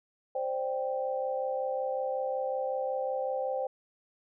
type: chord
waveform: sine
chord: C suspended second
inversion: none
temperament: just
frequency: 523.3 / 588.7 / 784.9 Hz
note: C5 / D5 / G5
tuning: 0 / +4 / +2 cents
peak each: -31 / -37 / -35 dBFS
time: 0.35-3.67 s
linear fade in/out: 5 ms
effects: none